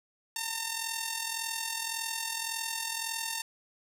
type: tone with amplitude modulation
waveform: 5% pulse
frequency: 908 Hz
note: A#5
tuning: 46 cents flat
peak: -18 dBFS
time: 0.36-3.42 s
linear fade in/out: 2 ms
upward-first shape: sine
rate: 41.8 Hz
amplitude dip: 55%
effects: none